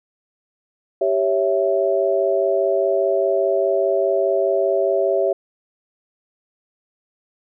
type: chord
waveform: sine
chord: C# diminished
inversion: second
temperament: equal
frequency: 392 / 554.4 / 659.3 Hz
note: G4 / C#5 / E5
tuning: 0 / 0 / 0 cents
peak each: -20 dBFS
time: 1.01-5.33 s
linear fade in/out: 5 ms
effects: none